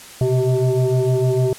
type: tone with frequency modulation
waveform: sine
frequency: 130.81 Hz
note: C3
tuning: in tune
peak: -14 dBFS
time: 0.21-1.53 s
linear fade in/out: 2 ms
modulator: 255 Hz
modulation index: 1.5
effects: white hiss -39 dBFS RMS until 1.58 s + low-pass 11000 Hz 12 dB/octave